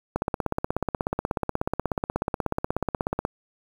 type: click train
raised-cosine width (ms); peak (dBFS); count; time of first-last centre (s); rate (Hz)
1; -10; 52; 0.16-3.251; 16.5
effects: 7-bit